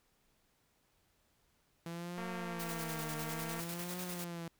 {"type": "tone with vibrato", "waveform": "sawtooth", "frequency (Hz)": 167.1, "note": "E3", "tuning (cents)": 24, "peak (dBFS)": -37, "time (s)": [1.86, 4.48], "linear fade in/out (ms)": 2, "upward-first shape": "triangle", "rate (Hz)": 0.58, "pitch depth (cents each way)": 140}
{"type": "click train", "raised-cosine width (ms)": 0.5, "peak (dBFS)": -31, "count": 326, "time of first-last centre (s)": [2.18, 3.599], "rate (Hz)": 229}
{"type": "noise with tremolo", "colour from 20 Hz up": "white", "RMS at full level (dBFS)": -44, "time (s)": [2.59, 4.25], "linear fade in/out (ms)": 10, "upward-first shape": "square", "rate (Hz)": 10, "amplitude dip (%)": 50}
{"effects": ["pink hiss -74 dBFS RMS until 4.59 s"]}